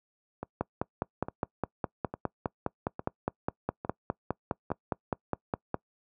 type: two click trains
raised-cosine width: 1 ms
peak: -14 / -21 dBFS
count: 26 / 6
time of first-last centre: 0.61-5.743 / 0.43-4.704 s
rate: 4.87 / 1.17 Hz
effects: noise-tail reverb RT60 0.1 s tail -24 dB re dry + high-pass 80 Hz 12 dB/octave